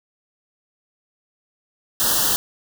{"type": "band-stop noise", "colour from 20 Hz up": "white", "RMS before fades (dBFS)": -19, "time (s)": [2, 2.36], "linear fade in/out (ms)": 0, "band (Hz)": [1800, 2800], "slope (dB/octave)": 96, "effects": []}